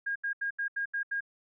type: tone bursts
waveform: sine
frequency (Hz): 1625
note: G#6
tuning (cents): -38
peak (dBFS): -29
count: 7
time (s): 0.06-1.207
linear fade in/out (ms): 10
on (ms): 97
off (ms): 78
effects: none